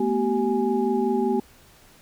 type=tone cluster; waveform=sine; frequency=219 / 244.2 / 384.9 / 831 Hz; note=A3 / B3 / G4 / G#5; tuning=-8 / -19 / -32 / +1 cents; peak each=-27 / -25 / -23 / -29 dBFS; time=0-1.4 s; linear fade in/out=5 ms; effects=pink hiss -53 dBFS RMS until 2.01 s